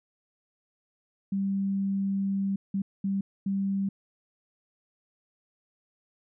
sine tone bursts at uneven times, 196 Hz, G3, in tune, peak -25 dBFS, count 4, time 1.32-2.56 / 2.74-2.82 / 3.04-3.21 / 3.46-3.89 s, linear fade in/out 5 ms, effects none

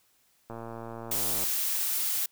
click train, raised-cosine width 1 ms, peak -26 dBFS, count 109, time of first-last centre 0.5-1.439 s, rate 115 Hz
blue noise, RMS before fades -29 dBFS, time 1.11-2.26 s, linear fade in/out 5 ms
effects white hiss -67 dBFS RMS until 2.31 s

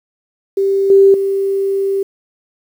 sine tone with level steps, 392 Hz, G4, in tune, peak -11 / -4 / -13 dBFS, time 0.57-2.03 s, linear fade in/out 5 ms, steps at 0.9 / 1.14 s, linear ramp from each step 2 ms, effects 7-bit

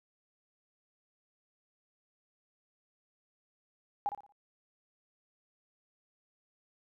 sine tone with echo, 815 Hz, G#5, 33 cents flat, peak -28 dBFS, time 4.06-4.09 s, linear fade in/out 0 ms, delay 58 ms, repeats 4, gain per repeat -9 dB, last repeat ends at 4.322 s, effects none

